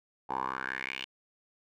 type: tone with band-pass filter sweep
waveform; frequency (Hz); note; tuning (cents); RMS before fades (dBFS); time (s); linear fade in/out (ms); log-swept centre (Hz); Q
10% pulse; 65.41; C2; 0; -36; 0.29-1.05; 10; 810 to 3000; 5
effects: none